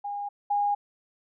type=tone pair in turn; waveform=sine; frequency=814 / 817.5 Hz; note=G#5 / G#5; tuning=-35 / -28 cents; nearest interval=unison; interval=7 cents; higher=second; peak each=-30 / -22 dBFS; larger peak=second; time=0.04-0.29 / 0.5-0.75 s; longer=neither; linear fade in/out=10 ms; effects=none